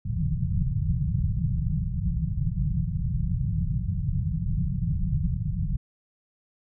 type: low-pass noise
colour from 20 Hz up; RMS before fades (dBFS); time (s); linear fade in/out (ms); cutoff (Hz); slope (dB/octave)
white; -26; 0.05-5.77; 5; 180; 96
effects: none